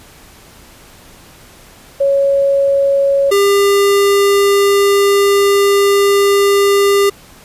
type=tone pair in turn; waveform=sine / square; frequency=554.4 / 400.4 Hz; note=C#5 / G4; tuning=0 / +37 cents; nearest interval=tritone; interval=563 cents; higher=first; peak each=-9 dBFS; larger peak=neither; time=2-3.31 / 3.31-7.1 s; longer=second; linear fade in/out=10 ms; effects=pink hiss -41 dBFS RMS until 7.44 s + resampled to 32000 Hz